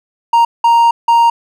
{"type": "tone bursts at uneven times", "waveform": "triangle", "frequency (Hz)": 932.3, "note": "A#5", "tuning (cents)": 0, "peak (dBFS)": -4, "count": 3, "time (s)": [[0.33, 0.45], [0.64, 0.91], [1.08, 1.3]], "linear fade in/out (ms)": 5, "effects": []}